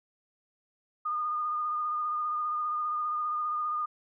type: tone with vibrato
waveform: sine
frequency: 1221 Hz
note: D#6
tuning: 33 cents flat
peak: -28 dBFS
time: 1.05-3.86 s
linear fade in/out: 10 ms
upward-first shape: triangle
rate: 15 Hz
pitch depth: 29 cents each way
effects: none